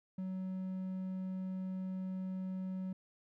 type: tone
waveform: triangle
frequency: 187.2 Hz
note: F#3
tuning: 20 cents sharp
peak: -35 dBFS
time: 0.18-2.93 s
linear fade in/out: 5 ms
effects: none